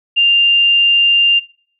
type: tone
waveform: sine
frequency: 2794 Hz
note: F7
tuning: in tune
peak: -8 dBFS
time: 0.16-1.4 s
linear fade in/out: 20 ms
effects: noise-tail reverb RT60 0.6 s tail -23 dB re dry